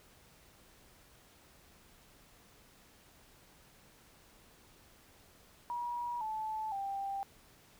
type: tone with pitch steps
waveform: sine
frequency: 960 / 870.2 / 788.8 Hz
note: B5 / A5 / G5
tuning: -49 / -19 / +11 cents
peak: -35 dBFS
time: 5.7-7.23 s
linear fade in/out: 0 ms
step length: 510 ms
effects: pink hiss -62 dBFS RMS until 7.79 s

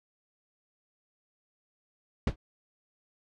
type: noise with exponential decay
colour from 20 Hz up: brown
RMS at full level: -18 dBFS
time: 2.27-2.36 s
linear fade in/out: 5 ms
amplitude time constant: 18 ms
effects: low-pass 5000 Hz 12 dB/octave

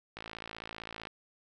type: click train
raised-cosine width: 0.3 ms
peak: -25 dBFS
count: 51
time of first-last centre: 0.17-1.071 s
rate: 55.5 Hz
effects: none

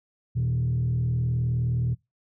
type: tone with frequency modulation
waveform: sine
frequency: 121.5 Hz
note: B2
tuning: 28 cents flat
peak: -21 dBFS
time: 0.35-1.95 s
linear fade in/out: 20 ms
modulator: 39.4 Hz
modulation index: 0.65
effects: noise-tail reverb RT60 0.2 s tail -22 dB re dry + tanh soft clip ceiling -19 dBFS

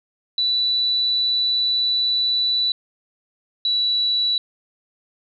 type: tone pair in turn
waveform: sine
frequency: 3962 / 3937 Hz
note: B7 / B7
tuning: +5 / -6 cents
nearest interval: unison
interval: 11 cents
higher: first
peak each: -17 dBFS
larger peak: neither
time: 0.38-2.72 / 3.65-4.38 s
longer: first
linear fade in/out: 2 ms
effects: none

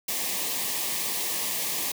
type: band-stop noise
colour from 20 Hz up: white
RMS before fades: -29 dBFS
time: 0.08-1.92 s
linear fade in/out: 5 ms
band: 1200 to 1700 Hz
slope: 96 dB/octave
effects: high-pass 150 Hz 12 dB/octave

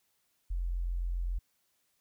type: tone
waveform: sine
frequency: 43.65 Hz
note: F1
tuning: in tune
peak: -30 dBFS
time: 0.5-1.39 s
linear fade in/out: 10 ms
effects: white hiss -75 dBFS RMS until 2 s

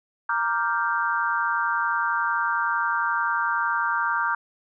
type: chord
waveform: sine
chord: G minor seventh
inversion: first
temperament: equal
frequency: 932.3 / 1174.7 / 1396.9 / 1568 Hz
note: Bb5 / D6 / F6 / G6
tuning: 0 / 0 / 0 / 0 cents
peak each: -27 dBFS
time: 0.29-4.35 s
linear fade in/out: 5 ms
effects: none

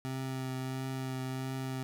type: tone with vibrato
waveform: 25% pulse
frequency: 131.2 Hz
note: C3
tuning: 5 cents sharp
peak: -31 dBFS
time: 0.05-1.83 s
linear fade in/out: 0 ms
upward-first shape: triangle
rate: 1.5 Hz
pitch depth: 15 cents each way
effects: none

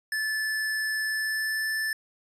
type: tone with pitch glide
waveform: square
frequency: 1743 to 1756.1 Hz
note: A6 to A6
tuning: -17 to -4 cents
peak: -27 dBFS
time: 0.12-1.93 s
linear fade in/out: 2 ms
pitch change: +13 cents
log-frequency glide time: 1.04-1.72 s
effects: resampled to 32000 Hz

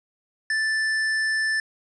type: tone with tanh clipping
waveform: sine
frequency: 1760 Hz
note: A6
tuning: in tune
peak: -23 dBFS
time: 0.5-1.6 s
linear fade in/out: 2 ms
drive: 13 dB
effects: resampled to 22050 Hz

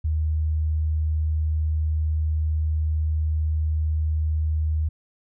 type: tone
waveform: sine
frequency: 77.78 Hz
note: D#2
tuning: in tune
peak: -20 dBFS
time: 0.04-4.89 s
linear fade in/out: 10 ms
effects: none

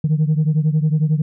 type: beating tone pair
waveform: sine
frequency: 151.3 / 162.3 Hz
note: D#3 / E3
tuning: -48 / -27 cents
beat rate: 11 Hz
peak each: -14 / -17 dBFS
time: 0.04-1.22 s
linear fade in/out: 5 ms
effects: tanh soft clip ceiling -10 dBFS

